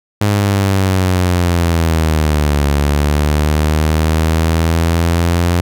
sawtooth linear two-way sweep, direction down then up, 103.83 to 71.3 to 87.2 Hz, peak -7 dBFS, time 0.21-5.61 s, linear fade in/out 5 ms, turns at 2.67 s, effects none

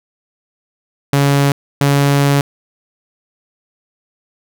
sawtooth tone pair in turn, 140.7 / 141.24 Hz, C#3 / C#3, +26 / +33 cents, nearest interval unison, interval 7 cents, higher second, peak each -6 dBFS, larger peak neither, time 1.13-1.52 / 1.81-2.41 s, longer second, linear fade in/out 2 ms, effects none

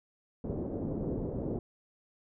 white low-pass noise, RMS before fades -35 dBFS, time 0.44-1.59 s, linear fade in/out 2 ms, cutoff 460 Hz, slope 24 dB/octave, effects none

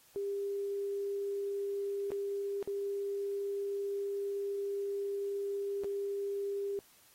sine tone with dropouts, 400 Hz, G4, 35 cents sharp, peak -33 dBFS, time 0.16-6.79 s, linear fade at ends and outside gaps 0 ms, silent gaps 2.105-2.118 / 2.627-2.675 / 5.836-5.844 s, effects white hiss -63 dBFS RMS until 7.14 s + AAC 48 kbps

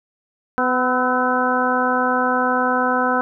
harmonic tone with a mistuned harmonic, 251.6 Hz, B3, 32 cents sharp, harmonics 1 / 2 / 3 / 4 / 5 / 6, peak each -23 / -23 / -23 / -23 / -23 / -23 dBFS, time 0.58-3.21 s, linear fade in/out 0 ms, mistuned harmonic 5, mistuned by +53 cents, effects none

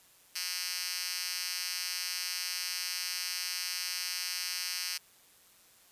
5% pulse tone with high-pass filter, 180 Hz, F#3, 47 cents flat, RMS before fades -36 dBFS, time 0.35-4.98 s, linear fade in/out 10 ms, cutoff 3800 Hz, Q 1.9, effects white hiss -61 dBFS RMS until 5.91 s + resampled to 32000 Hz

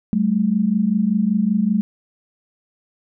sine tone pair together, 191.38 / 216.6 Hz, G3 / A3, -41 / -27 cents, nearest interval major second, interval 214 cents, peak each -19 / -17 dBFS, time 0.13-1.81 s, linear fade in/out 0 ms, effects none

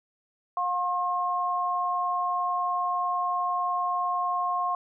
sine tone pair together, 716.1 / 1073 Hz, F5 / C6, +43 / +43 cents, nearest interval perfect fifth, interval 700 cents, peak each -29 / -26 dBFS, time 0.57-4.75 s, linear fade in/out 2 ms, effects none

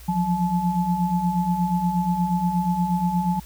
sine tone cluster, 172.1 / 180.5 / 863 Hz, F3 / F#3 / A5, -25 / -43 / -34 cents, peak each -26 / -22 / -25 dBFS, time 0.08-3.4 s, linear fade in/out 10 ms, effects added 60 Hz sine -41 dBFS peak until 3.45 s + white hiss -48 dBFS RMS until 3.45 s

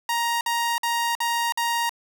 sawtooth tone bursts, 937 Hz, A#5, 9 cents sharp, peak -18 dBFS, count 5, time 0.09-1.894 s, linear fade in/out 2 ms, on 320 ms, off 51 ms, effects none

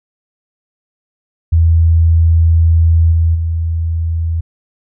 sine tone with level steps, 82.41 Hz, E2, in tune, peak -6 / -8 / -13 dBFS, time 1.52-4.41 s, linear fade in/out 10 ms, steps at 3.11 / 3.34 s, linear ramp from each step 20 ms, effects none

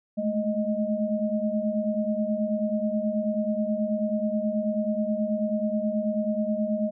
sine tone cluster, 210.9 / 220.2 / 621 Hz, G#3 / A3 / D#5, +27 / +2 / -3 cents, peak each -28 dBFS, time 0.17-6.91 s, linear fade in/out 20 ms, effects none

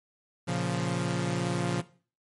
sawtooth chord, Bb minor, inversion none, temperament equal, 116.54 / 138.59 / 174.61 Hz, Bb2 / Db3 / F3, 0 / 0 / 0 cents, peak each -30 / -28 / -26 dBFS, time 0.47-1.82 s, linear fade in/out 20 ms, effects noise-tail reverb RT60 0.4 s tail -17 dB re dry + MP3 48 kbps

